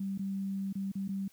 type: tone with dropouts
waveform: sine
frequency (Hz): 195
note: G3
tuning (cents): -9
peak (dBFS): -32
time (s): 0-1.28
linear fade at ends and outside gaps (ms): 5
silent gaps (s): 0.178-0.192 / 0.728-0.753 / 0.918-0.953 / 1.079-1.089
effects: white hiss -64 dBFS RMS until 1.32 s